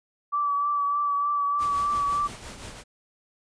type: tone with vibrato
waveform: sine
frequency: 1154 Hz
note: D6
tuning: 31 cents flat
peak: -22 dBFS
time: 0.32-2.28 s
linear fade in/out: 20 ms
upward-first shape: triangle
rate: 3.3 Hz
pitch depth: 26 cents each way
type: noise with tremolo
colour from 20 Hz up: pink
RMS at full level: -38 dBFS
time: 1.58-2.84 s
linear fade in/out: 50 ms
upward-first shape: triangle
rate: 5.8 Hz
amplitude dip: 55%
effects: resampled to 22050 Hz